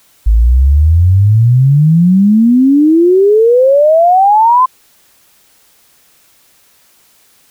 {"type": "exponential sweep", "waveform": "sine", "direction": "up", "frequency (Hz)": [51.91, 1046.5], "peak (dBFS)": -4, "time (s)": [0.26, 4.66], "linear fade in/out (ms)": 10, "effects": ["white hiss -49 dBFS RMS until 7.5 s"]}